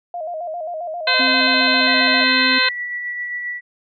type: tone with vibrato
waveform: sine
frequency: 664 Hz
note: E5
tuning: 12 cents sharp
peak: -24 dBFS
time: 0.14-2.24 s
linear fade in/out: 2 ms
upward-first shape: square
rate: 7.5 Hz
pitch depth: 93 cents each way
type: harmonic tone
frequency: 513 Hz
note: C5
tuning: 34 cents flat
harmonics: 1 / 2 / 3 / 4 / 5 / 6 / 7 / 8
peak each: -29 / -24 / -19 / -23 / -21 / -27 / -25 / -19 dBFS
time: 1.07-2.69 s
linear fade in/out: 5 ms
type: tone with pitch glide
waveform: sine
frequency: 261.6 to 259.8 Hz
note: C4 to C4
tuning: 0 to -12 cents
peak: -22 dBFS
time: 1.19-2.59 s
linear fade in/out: 10 ms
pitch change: -12 cents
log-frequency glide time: 1.44-1.71 s
type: tone with tremolo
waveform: sine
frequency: 1951 Hz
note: B6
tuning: 22 cents flat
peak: -22 dBFS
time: 1.85-3.61 s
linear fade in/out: 50 ms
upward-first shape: sine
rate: 7.5 Hz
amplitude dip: 30%
effects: none